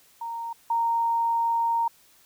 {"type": "tone pair in turn", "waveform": "sine", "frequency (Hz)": [926, 926], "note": ["A#5", "A#5"], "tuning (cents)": [-12, -12], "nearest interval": "unison", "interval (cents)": 0, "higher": "neither", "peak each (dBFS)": [-30, -21], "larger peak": "second", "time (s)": [[0.21, 0.53], [0.7, 1.88]], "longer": "second", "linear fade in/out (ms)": 5, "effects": ["white hiss -58 dBFS RMS until 2.25 s"]}